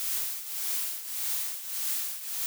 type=noise with tremolo; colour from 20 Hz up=blue; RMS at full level=-29 dBFS; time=0-2.46 s; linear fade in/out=0 ms; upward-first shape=triangle; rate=1.7 Hz; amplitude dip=75%; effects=none